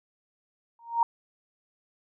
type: tone with exponential growth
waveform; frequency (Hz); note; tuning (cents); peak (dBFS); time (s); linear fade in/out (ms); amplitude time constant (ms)
sine; 931; A#5; -2; -16; 0.79-1.03; 2; 51
effects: none